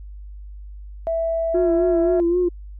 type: tone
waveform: sine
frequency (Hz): 659.3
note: E5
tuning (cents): 0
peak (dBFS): -19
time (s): 1.07-2.2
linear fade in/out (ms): 0
type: tone with vibrato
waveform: sine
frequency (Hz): 350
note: F4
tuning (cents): +4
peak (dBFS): -15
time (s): 1.54-2.49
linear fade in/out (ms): 10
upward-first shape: sine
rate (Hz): 3.8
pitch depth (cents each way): 57
effects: tanh soft clip ceiling -10 dBFS + added 50 Hz sine -34 dBFS peak until 2.79 s